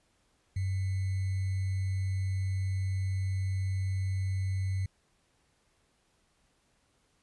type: tone with sample-and-hold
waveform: sine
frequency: 95.2 Hz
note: F#2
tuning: 50 cents sharp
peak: -28 dBFS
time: 0.56-4.86 s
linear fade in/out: 5 ms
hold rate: 2100 Hz
effects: pink hiss -71 dBFS RMS until 7.22 s + resampled to 24000 Hz